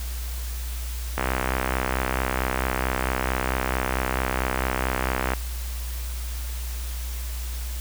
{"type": "click train", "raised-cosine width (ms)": 0.5, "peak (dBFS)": -8, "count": 269, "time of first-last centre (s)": [1.18, 5.335], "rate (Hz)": 64.5, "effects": ["added 60 Hz sine -28 dBFS peak until 7.8 s", "white hiss -39 dBFS RMS until 7.8 s"]}